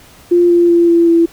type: tone with pitch steps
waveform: sine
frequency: 349.2 / 345.6 / 342 / 338.5 / 335 Hz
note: F4 / F4 / F4 / E4 / E4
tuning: 0 / -18 / -36 / +46 / +28 cents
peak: -6 dBFS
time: 0.31-1.26 s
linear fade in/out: 10 ms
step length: 190 ms
effects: pink hiss -42 dBFS RMS until 1.32 s